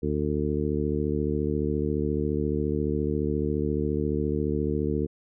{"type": "harmonic tone", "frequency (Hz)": 74.4, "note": "D2", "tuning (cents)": 23, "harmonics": [1, 2, 3, 4, 5, 6], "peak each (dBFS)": [-31, -31, -31, -31, -31, -31], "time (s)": [0.02, 5.07], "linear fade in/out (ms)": 20, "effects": []}